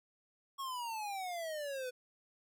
square exponential sweep, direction down, 1108.7 to 493.9 Hz, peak -39 dBFS, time 0.58-1.91 s, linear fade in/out 20 ms, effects none

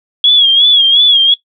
sine tone with vibrato, 3322 Hz, G#7, in tune, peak -4 dBFS, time 0.24-1.34 s, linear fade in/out 2 ms, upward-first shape sine, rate 2.8 Hz, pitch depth 81 cents each way, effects noise-tail reverb RT60 0.1 s tail -17 dB re dry

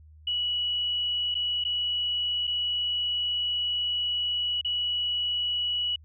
sine tone with dropouts, 2934 Hz, F#7, 15 cents flat, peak -25 dBFS, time 0.27-5.96 s, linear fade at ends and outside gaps 5 ms, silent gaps 1.344-1.351 / 1.64-1.649 / 2.471-2.475 / 4.613-4.647 s, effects added 77 Hz sine -49 dBFS peak until 6.04 s

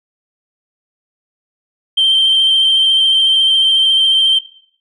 sine tone with vibrato, 3136 Hz, G7, in tune, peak -7 dBFS, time 1.97-4.39 s, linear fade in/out 10 ms, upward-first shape square, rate 14 Hz, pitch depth 14 cents each way, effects noise-tail reverb RT60 0.6 s tail -19 dB re dry + tanh soft clip ceiling -5 dBFS

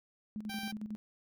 sine tone with tremolo, 212.9 Hz, G#3, 43 cents sharp, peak -36 dBFS, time 0.36-0.96 s, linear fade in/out 0 ms, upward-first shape square, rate 11 Hz, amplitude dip 65%
10% pulse tone, 784 Hz, G5, in tune, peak -32 dBFS, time 0.49-0.72 s, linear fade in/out 10 ms
effects none

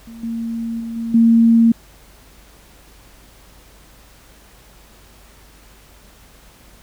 sine tone with level steps, 229.5 Hz, A#3, 27 cents flat, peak -33 / -21 / -24 / -21 / -8 dBFS, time 0.07-1.72 s, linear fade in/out 5 ms, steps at 0.23 / 0.8 / 0.96 / 1.14 s, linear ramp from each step 5 ms, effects added 50 Hz sine -48 dBFS peak until 6.82 s + pink hiss -48 dBFS RMS until 6.82 s

